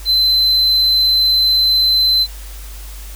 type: tone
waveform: triangle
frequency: 4062 Hz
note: B7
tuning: 48 cents sharp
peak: -9 dBFS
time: 0.05-2.27 s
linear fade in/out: 50 ms
effects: added 50 Hz sine -29 dBFS peak until 3.15 s + white hiss -38 dBFS RMS until 3.15 s